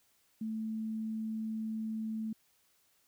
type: tone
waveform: sine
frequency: 220 Hz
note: A3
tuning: in tune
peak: -34 dBFS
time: 0.41-2.33 s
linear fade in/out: 5 ms
effects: white hiss -71 dBFS RMS until 3.07 s